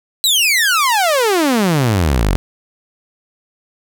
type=exponential sweep; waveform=sawtooth; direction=down; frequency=4087 to 41.2 Hz; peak=-8 dBFS; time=0.24-2.36 s; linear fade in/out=0 ms; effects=none